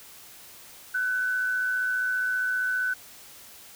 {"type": "tone with amplitude modulation", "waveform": "sine", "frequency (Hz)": 1504, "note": "F#6", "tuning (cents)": 28, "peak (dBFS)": -22, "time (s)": [0.94, 2.94], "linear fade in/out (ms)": 10, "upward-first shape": "sine", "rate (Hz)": 115, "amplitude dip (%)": 40, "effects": ["white hiss -48 dBFS RMS until 3.75 s"]}